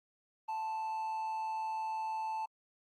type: tone with amplitude modulation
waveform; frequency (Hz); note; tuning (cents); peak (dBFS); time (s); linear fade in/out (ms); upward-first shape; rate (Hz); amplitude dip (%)
triangle; 880; A5; 0; -31; 0.48-2.46; 10; sine; 166; 35
effects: Opus 24 kbps